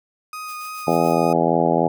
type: tone with vibrato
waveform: 35% pulse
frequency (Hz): 1244.5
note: D#6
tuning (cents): 0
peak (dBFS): -28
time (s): 0.33-1.33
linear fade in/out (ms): 2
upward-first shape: sine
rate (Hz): 3.1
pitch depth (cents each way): 10
type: noise with tremolo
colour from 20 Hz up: blue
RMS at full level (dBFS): -40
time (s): 0.47-1.16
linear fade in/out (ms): 20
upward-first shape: triangle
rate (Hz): 7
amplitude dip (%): 90
type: harmonic tone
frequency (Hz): 83.3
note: E2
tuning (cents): +19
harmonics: 2 / 3 / 4 / 5 / 6 / 7 / 8 / 9 / 10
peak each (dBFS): -24 / -24 / -24 / -24 / -24 / -24 / -24 / -24 / -24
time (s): 0.87-1.88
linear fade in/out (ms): 5
effects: none